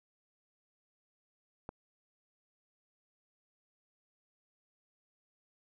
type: click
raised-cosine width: 1 ms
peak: -27 dBFS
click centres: 1.691 s
effects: none